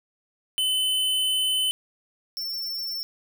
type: tone pair in turn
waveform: square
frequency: 3033 / 5404 Hz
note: F#7 / E8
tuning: +42 / +42 cents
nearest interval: minor seventh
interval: 1000 cents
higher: second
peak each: -22 / -29 dBFS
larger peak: first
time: 0.58-1.71 / 2.37-3.03 s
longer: first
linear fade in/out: 0 ms
effects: none